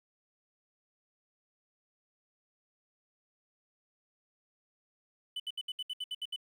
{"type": "tone bursts", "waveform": "triangle", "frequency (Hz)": 2998, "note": "F#7", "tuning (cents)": 22, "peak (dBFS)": -33, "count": 10, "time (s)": [5.36, 6.362], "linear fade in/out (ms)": 5, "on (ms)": 39, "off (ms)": 68, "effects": ["11-bit"]}